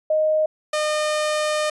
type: tone pair in turn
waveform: sine / sawtooth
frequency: 621 / 608.6 Hz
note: D#5 / D#5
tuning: -3 / -38 cents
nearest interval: unison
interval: 35 cents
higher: first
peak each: -16 dBFS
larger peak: neither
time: 0.1-0.46 / 0.73-1.7 s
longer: second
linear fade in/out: 5 ms
effects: resampled to 24000 Hz